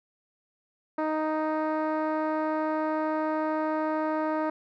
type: tone with low-pass filter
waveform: 10% pulse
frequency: 311.1 Hz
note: D#4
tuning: in tune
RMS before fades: -28 dBFS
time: 0.98-4.5 s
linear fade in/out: 5 ms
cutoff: 990 Hz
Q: 0.78
effects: none